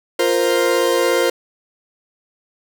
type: chord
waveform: 40% pulse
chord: F suspended fourth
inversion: none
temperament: equal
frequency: 349.2 / 466.2 / 523.3 Hz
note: F4 / Bb4 / C5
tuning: 0 / 0 / 0 cents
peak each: -19 / -18 / -17 dBFS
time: 0.19-1.3 s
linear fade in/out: 5 ms
effects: none